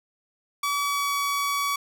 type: tone with pitch glide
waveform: sawtooth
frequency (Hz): 1143 to 1134.4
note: D6 to C#6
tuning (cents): -47 to +40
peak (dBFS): -20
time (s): 0.63-1.76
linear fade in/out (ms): 5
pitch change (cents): -13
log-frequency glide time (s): 0.78-1.13
effects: none

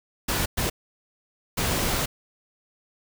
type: noise bursts at uneven times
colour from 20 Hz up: pink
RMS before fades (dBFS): -25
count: 3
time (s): 0.28-0.46 / 0.57-0.7 / 1.57-2.06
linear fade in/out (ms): 10
effects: none

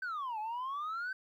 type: exponential two-way sweep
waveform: sine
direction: down then up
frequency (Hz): 1558 to 839 to 1558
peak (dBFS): -33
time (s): 0.02-1.13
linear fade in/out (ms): 5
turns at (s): 0.39
effects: tanh soft clip ceiling -34 dBFS + 12-bit

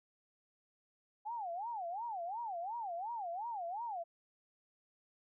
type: tone with vibrato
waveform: sine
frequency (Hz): 803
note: G5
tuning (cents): +41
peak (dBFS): -38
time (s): 1.25-4.04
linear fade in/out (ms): 20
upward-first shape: sine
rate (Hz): 2.8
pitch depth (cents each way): 300
effects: none

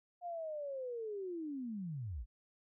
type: linear sweep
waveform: sine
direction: down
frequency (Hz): 716 to 43.65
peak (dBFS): -39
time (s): 0.21-2.26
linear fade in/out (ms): 50
effects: none

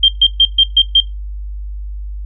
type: tone bursts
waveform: sine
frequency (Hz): 3176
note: G7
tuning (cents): +22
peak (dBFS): -4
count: 6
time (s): 0.03-1.004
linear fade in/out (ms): 5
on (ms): 54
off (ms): 130
effects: noise-tail reverb RT60 0.2 s tail -20 dB re dry + added 50 Hz sine -22 dBFS peak until 2.25 s

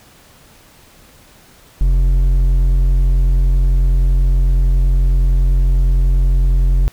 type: tone with hard clipping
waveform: triangle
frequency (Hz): 44.62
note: F1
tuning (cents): +38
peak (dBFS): -11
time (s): 1.81-6.88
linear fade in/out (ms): 0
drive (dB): 9
effects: pink hiss -46 dBFS RMS until 6.92 s

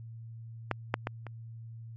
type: clicks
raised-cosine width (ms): 0.5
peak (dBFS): -13 / -11 / -16 / -27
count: 4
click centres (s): 0.713 / 0.941 / 1.071 / 1.267
effects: added 114 Hz sine -42 dBFS peak until 1.96 s + MP3 32 kbps

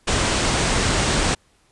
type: low-pass noise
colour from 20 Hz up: pink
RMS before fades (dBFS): -20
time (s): 0.07-1.35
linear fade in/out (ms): 10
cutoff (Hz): 9300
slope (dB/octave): 96
effects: pink hiss -60 dBFS RMS until 1.71 s + resampled to 24000 Hz

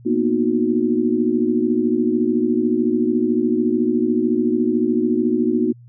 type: chord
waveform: sine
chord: B major seventh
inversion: third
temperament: equal with one note detuned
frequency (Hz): 233.1 / 246.9 / 311.1 / 364.9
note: A#3 / B3 / D#4 / F#4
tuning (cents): 0 / 0 / 0 / -24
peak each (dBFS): -21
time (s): 0.05-5.73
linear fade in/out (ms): 20
effects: added 120 Hz sine -41 dBFS peak until 5.88 s

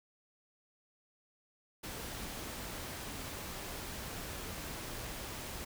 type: noise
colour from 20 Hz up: pink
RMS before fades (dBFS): -43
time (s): 1.83-5.65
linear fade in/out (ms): 10
effects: none

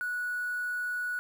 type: tone with quantisation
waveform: sine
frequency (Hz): 1469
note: F#6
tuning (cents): -13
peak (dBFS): -30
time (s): 0.01-1.19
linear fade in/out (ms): 0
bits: 8
effects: none

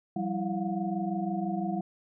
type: tone cluster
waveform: sine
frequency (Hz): 175 / 194.6 / 330.5 / 699 / 725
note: F3 / G3 / E4 / F5 / F#5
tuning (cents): +4 / -12 / +5 / +1 / -35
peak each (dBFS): -38 / -31 / -35 / -39 / -36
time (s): 0.16-1.81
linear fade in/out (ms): 5
effects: none

